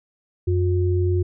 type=tone pair together; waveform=sine; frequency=90.87 / 358.9 Hz; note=F#2 / F4; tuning=-31 / +47 cents; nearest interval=2 octaves; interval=2378 cents; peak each=-18 / -23 dBFS; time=0.47-1.23 s; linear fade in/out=10 ms; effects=none